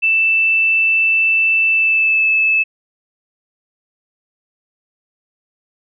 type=tone with pitch glide; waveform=sine; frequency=2652 to 2614 Hz; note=E7 to E7; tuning=+10 to -15 cents; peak=-11 dBFS; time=0.02-2.64 s; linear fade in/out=20 ms; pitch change=-25 cents; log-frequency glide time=1.68-2.28 s; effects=none